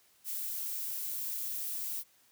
violet noise, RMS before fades -37 dBFS, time 0.24-2.04 s, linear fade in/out 50 ms, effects white hiss -66 dBFS RMS until 2.31 s + high-pass 60 Hz 12 dB/octave

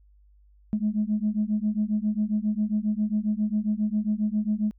sine beating tone pair, 208.4 / 215.8 Hz, G#3 / A3, +6 / -33 cents, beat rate 7.4 Hz, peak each -25 dBFS, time 0.73-4.71 s, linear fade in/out 0 ms, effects tanh soft clip ceiling -16 dBFS + added 50 Hz sine -54 dBFS peak until 4.78 s

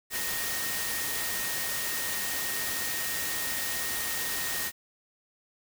sine tone in noise, 1858 Hz, A#6, 6 cents flat, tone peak -37 dBFS, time 0.1-4.72 s, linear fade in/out 50 ms, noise white, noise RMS -32 dBFS, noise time 0.1-4.72 s, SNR -8 dB, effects none

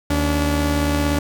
sawtooth tone pair together, 76.1 / 287.3 Hz, D#2 / D4, -38 / -38 cents, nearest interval octave + major seventh, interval 2300 cents, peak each -16 dBFS, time 0.1-1.19 s, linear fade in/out 5 ms, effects none

